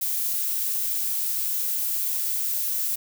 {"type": "noise", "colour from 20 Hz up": "violet", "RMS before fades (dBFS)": -26, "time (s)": [0.01, 2.96], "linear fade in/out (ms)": 10, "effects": []}